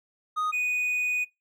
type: tone pair in turn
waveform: triangle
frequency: 1244.5 / 2480 Hz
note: D#6 / D#7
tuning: 0 / -6 cents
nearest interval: octave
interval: 1194 cents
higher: second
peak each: -23 dBFS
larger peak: neither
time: 0.36-0.52 / 0.52-1.25 s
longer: second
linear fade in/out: 20 ms
effects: noise-tail reverb RT60 0.2 s tail -22 dB re dry